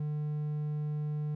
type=tone; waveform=triangle; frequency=150 Hz; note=D3; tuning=37 cents sharp; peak=-29 dBFS; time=0-1.35 s; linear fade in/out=5 ms; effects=none